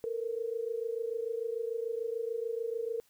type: tone pair together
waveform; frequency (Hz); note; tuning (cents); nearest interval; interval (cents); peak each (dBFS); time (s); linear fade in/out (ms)
sine; 450.6 / 477.4; A4 / A#4; +41 / +41; minor second; 100; -34 / -36; 0.04-3; 0
effects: white hiss -68 dBFS RMS until 3.09 s